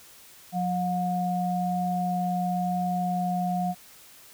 sine tone pair together, 179.9 / 719.1 Hz, F#3 / F#5, -48 / -50 cents, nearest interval 2 octaves, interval 2398 cents, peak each -27 dBFS, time 0.52-3.75 s, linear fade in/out 50 ms, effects white hiss -51 dBFS RMS until 4.33 s

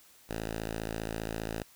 5% pulse tone, 55 Hz, A1, in tune, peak -23 dBFS, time 0.29-1.63 s, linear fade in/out 5 ms, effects white hiss -59 dBFS RMS until 1.75 s

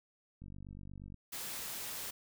click train, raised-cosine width 5 ms, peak -37 dBFS, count 36, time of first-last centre 0.42-1.143 s, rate 48.4 Hz
white noise, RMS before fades -42 dBFS, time 1.32-2.11 s, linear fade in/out 10 ms
effects none

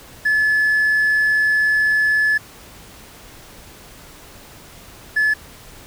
triangle tone pair in turn, 1722 / 1722 Hz, A6 / A6, -38 / -38 cents, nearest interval unison, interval 0 cents, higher neither, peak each -11 dBFS, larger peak neither, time 0.25-2.38 / 5.16-5.34 s, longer first, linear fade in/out 10 ms, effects tanh soft clip ceiling -9 dBFS + pink hiss -42 dBFS RMS until 5.86 s

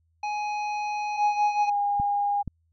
harmonic tone, 836 Hz, G#5, 11 cents sharp, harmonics 1 / 3 / 5 / 7, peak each -27 / -36 / -47 / -50 dBFS, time 0.23-1.7 s, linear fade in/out 5 ms
sine tone with pitch glide, 830.6 to 813.5 Hz, G#5 to G#5, 0 to -36 cents, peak -22 dBFS, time 1.16-2.43 s, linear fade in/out 20 ms, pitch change -36 cents, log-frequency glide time 1.58-1.77 s
clicks, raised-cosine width 5 ms, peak -20 dBFS, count 2, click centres 1.999 / 2.477 s
effects added 82 Hz sine -65 dBFS peak until 2.72 s

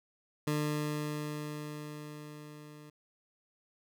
20% pulse tone with level ramp, 150 Hz, D3, 37 cents sharp, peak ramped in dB -24 to -45 dBFS, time 0.47-2.9 s, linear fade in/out 5 ms, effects none

